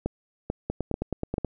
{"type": "two click trains", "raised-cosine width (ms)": 2, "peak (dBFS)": [-13, -14], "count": [4, 8], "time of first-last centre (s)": [[0.06, 1.382], [0.7, 1.447]], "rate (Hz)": [2.27, 9.37], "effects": []}